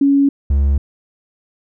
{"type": "tone pair in turn", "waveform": ["sine", "triangle"], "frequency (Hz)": [279.2, 69.8], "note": ["C#4", "C#2"], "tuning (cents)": [13, 13], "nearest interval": "2 octaves", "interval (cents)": 2400, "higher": "first", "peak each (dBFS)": -9, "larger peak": "neither", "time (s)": [[0.01, 0.29], [0.5, 0.78]], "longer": "neither", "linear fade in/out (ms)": 5, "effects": []}